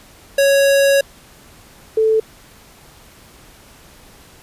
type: tone pair in turn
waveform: square / sine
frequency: 554.4 / 440 Hz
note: C#5 / A4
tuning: 0 / 0 cents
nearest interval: major third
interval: 400 cents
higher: first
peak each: -11 dBFS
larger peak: neither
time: 0.38-1.01 / 1.97-2.2 s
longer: first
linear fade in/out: 5 ms
effects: pink hiss -45 dBFS RMS until 4.42 s + resampled to 32000 Hz